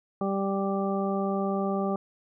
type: harmonic tone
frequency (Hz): 196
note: G3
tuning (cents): 0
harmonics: 1 / 2 / 3 / 4 / 6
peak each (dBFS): -28 / -31 / -33 / -34 / -36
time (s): 0.21-1.96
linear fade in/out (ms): 2
effects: none